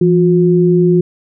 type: tone pair together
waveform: sine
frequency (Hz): 169.7 / 359.2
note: F3 / F4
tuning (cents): -49 / +49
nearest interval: octave + minor second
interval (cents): 1298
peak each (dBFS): -10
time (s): 0.01-1.01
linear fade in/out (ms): 5
effects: none